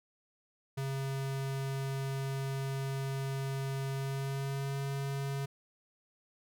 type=tone with pitch glide; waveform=square; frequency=135.7 to 138.23 Hz; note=C#3 to C#3; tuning=-36 to -5 cents; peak=-34 dBFS; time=0.77-5.46 s; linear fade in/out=10 ms; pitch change=+31 cents; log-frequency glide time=3.92-4.79 s; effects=none